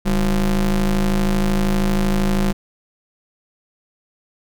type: ring-modulated tone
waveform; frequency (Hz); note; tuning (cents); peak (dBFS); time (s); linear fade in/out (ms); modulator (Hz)
square; 85.6; F2; -34; -13; 0.05-2.53; 20; 112
effects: none